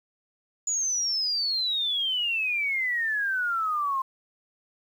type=exponential sweep; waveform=sine; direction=down; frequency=6940 to 1046.5 Hz; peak=-24 dBFS; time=0.67-4.02 s; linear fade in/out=5 ms; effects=9-bit

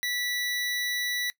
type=tone; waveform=25% pulse; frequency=1960 Hz; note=B6; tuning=14 cents flat; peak=-24 dBFS; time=0.03-1.3 s; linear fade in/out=0 ms; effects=noise-tail reverb RT60 0.1 s tail -19 dB re dry

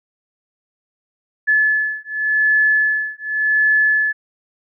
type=beating tone pair; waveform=sine; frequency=1723 / 1723.88 Hz; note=A6 / A6; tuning=-37 / -36 cents; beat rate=0.88 Hz; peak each=-17 dBFS; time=1.47-4.13 s; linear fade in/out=20 ms; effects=none

